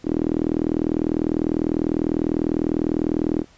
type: tone with band-pass filter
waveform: sawtooth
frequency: 40.01 Hz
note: D#1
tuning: 49 cents sharp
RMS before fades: -22 dBFS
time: 0.03-3.45 s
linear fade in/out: 50 ms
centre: 310 Hz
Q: 4.2
effects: pink hiss -53 dBFS RMS until 3.57 s + resampled to 16000 Hz